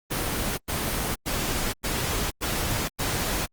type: noise bursts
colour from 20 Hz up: pink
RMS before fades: -27 dBFS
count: 6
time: 0.1-3.465 s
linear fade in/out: 20 ms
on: 480 ms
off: 97 ms
effects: Opus 24 kbps